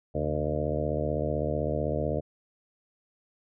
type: harmonic tone with a mistuned harmonic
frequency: 75.8 Hz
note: D#2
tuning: 45 cents flat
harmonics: 1 / 2 / 3 / 4 / 5 / 6 / 7 / 8 / 9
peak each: -34 / -33 / -37 / -36 / -40 / -34 / -34 / -33 / -40 dBFS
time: 0.14-2.21 s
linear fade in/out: 20 ms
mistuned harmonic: 2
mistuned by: -110 cents
effects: none